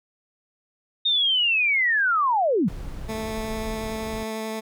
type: linear sweep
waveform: sine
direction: down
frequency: 3704 to 144.9 Hz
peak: -18 dBFS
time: 1.05-2.69 s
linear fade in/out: 10 ms
type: noise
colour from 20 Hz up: brown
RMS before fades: -35 dBFS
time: 2.68-4.23 s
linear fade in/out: 0 ms
type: tone with vibrato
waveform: 15% pulse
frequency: 220 Hz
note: A3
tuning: in tune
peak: -22 dBFS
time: 3.08-4.61 s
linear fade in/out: 20 ms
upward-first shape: sine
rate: 11 Hz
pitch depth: 8 cents each way
effects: none